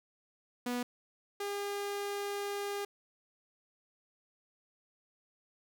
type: tone pair in turn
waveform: sawtooth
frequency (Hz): 244.8 / 404.4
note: B3 / G#4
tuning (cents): -15 / -46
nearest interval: major sixth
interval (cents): 869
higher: second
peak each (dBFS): -29 / -31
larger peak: first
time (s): 0.66-0.83 / 1.4-2.85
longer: second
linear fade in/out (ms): 5
effects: none